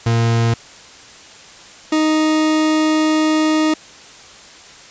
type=tone pair in turn; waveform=40% pulse; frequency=115.6 / 311.2 Hz; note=A#2 / D#4; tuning=-14 / 0 cents; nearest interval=octave + perfect fourth; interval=1714 cents; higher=second; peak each=-12 dBFS; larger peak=neither; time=0.06-0.54 / 1.92-3.74 s; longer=second; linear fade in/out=5 ms; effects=white hiss -40 dBFS RMS until 4.9 s + resampled to 16000 Hz